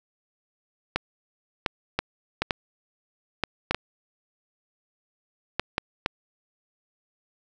clicks, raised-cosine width 0.3 ms, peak -7 dBFS, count 11, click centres 0.96 / 1.662 / 1.99 / 2.42 / 2.508 / 3.437 / 3.71 / 3.746 / 5.596 / 5.781 / 6.061 s, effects none

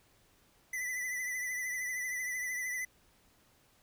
square tone with vibrato, 1996 Hz, B6, 18 cents sharp, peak -35 dBFS, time 0.73-2.85 s, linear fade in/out 5 ms, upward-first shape triangle, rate 13 Hz, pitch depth 50 cents each way, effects pink hiss -67 dBFS RMS until 3.82 s

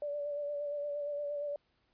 sine tone with vibrato, 581 Hz, D5, 19 cents flat, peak -34 dBFS, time 0.02-1.56 s, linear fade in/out 2 ms, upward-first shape sine, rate 8.6 Hz, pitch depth 27 cents each way, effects pink hiss -75 dBFS RMS until 1.93 s + resampled to 11025 Hz

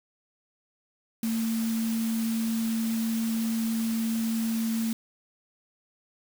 sine tone in noise, 225.8 Hz, A3, 45 cents sharp, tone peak -25 dBFS, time 1.23-4.93 s, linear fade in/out 2 ms, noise white, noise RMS -39 dBFS, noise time 1.23-4.93 s, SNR +11 dB, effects none

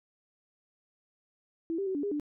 sine tone with pitch steps, 329.9 / 393.5 / 378.9 / 287.8 / 406 / 295.2 Hz, E4 / G4 / F#4 / D4 / G#4 / D4, +1 / +7 / +41 / -35 / -39 / +9 cents, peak -29 dBFS, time 1.7-2.198 s, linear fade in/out 0 ms, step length 83 ms, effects none

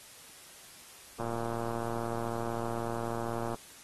click train, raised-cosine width 1 ms, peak -22 dBFS, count 273, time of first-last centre 1.2-3.545 s, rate 116 Hz, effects white hiss -52 dBFS RMS until 3.83 s + AAC 32 kbps

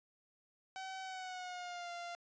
sawtooth tone with pitch glide, 761 to 693.8 Hz, F#5 to F5, +48 to -12 cents, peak -39 dBFS, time 0.76-2.15 s, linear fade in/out 0 ms, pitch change -160 cents, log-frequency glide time 1.02-1.91 s, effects resampled to 16000 Hz

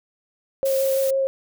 sine tone with vibrato, 538 Hz, C5, 48 cents sharp, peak -18 dBFS, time 0.63-1.27 s, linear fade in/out 0 ms, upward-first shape sine, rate 6 Hz, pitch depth 9 cents each way
blue noise, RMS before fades -31 dBFS, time 0.65-1.11 s, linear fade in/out 10 ms
effects none

